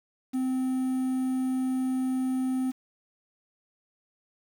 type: tone with quantisation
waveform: triangle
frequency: 258.6 Hz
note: C4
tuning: 20 cents flat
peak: -23 dBFS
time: 0.33-2.72 s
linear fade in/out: 20 ms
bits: 8
effects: none